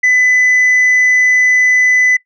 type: tone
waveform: sine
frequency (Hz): 2003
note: B6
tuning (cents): +24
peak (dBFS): -5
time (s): 0.03-2.17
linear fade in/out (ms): 10
effects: noise-tail reverb RT60 0.1 s tail -20 dB re dry + tanh soft clip ceiling -6 dBFS